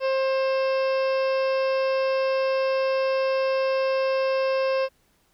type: harmonic tone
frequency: 531 Hz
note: C5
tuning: 25 cents sharp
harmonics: 1 / 2 / 3 / 4 / 5 / 6 / 7 / 8 / 9 / 10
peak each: -21 / -31 / -37 / -42 / -35 / -47 / -49 / -50 / -44 / -44 dBFS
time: 0-4.89 s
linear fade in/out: 50 ms
effects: pink hiss -65 dBFS RMS until 5.33 s